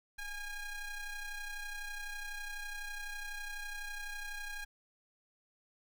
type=ring-modulated tone; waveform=40% pulse; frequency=821 Hz; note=G#5; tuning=20 cents flat; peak=-36 dBFS; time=0.18-4.65 s; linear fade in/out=10 ms; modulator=805 Hz; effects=none